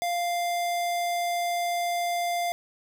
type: tone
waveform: square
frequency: 697 Hz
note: F5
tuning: 4 cents flat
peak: -26 dBFS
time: 0.02-2.52 s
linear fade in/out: 0 ms
effects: none